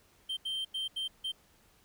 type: tone bursts at uneven times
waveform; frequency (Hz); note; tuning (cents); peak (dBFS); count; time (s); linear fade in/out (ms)
triangle; 3136; G7; 0; -31; 5; 0.29-0.37 / 0.45-0.65 / 0.74-0.88 / 0.96-1.08 / 1.24-1.32; 10
effects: pink hiss -65 dBFS RMS until 1.84 s